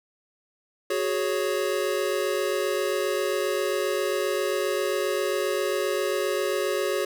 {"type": "chord", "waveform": "square", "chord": "F# suspended second", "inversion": "none", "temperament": "equal with one note detuned", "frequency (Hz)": [370, 417.5, 554.4], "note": ["F#4", "G#4", "C#5"], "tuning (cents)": [0, 9, 0], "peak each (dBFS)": -29, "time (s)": [0.9, 7.05], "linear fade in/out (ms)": 5, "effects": []}